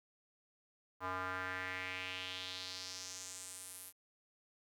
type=tone with band-pass filter sweep; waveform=square; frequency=92.5 Hz; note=F#2; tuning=in tune; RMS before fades=-44 dBFS; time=1-3.93 s; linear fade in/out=50 ms; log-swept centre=1100 to 12000 Hz; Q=2.9; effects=11-bit